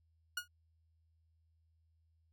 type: tone with exponential decay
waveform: sawtooth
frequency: 1443 Hz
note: F#6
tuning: 44 cents flat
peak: -29 dBFS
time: 0.37-0.48 s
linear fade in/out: 5 ms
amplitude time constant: 22 ms
effects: added 81 Hz sine -70 dBFS peak until 2.32 s